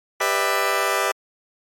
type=chord; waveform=15% pulse; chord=E minor seventh; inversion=first; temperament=just; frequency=395.6 / 494.4 / 593.3 / 659.3 Hz; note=G4 / B4 / D5 / E5; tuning=+16 / +2 / +18 / 0 cents; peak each=-19 dBFS; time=0.2-1.12 s; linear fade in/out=10 ms; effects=MP3 64 kbps